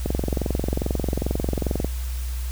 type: click train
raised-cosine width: 2 ms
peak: -10 dBFS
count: 41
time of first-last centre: 0.06-1.846 s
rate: 22.4 Hz
effects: added 62 Hz sine -25 dBFS peak until 2.51 s + white hiss -41 dBFS RMS until 2.51 s